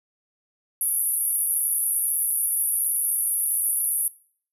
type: band-pass noise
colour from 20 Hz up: pink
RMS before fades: -24 dBFS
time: 0.81-4.08 s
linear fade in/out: 2 ms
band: 10000 to 12000 Hz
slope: 96 dB/octave
effects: noise-tail reverb RT60 0.5 s tail -20 dB re dry